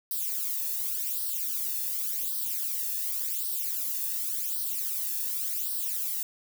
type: noise with flanger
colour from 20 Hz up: violet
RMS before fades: -31 dBFS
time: 0.11-6.23 s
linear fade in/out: 2 ms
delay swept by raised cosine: 0.21 to 1.15 ms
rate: 0.89 Hz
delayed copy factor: +0.8
effects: none